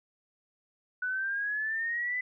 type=exponential sweep; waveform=sine; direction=up; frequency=1480 to 2015 Hz; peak=-29 dBFS; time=1.02-2.21 s; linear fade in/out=5 ms; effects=none